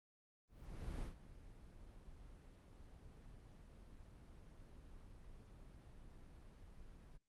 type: noise with ADSR envelope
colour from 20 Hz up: brown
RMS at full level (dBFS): -43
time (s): 0.48-7.18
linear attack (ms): 540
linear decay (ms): 120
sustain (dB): -15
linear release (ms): 21
effects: Opus 32 kbps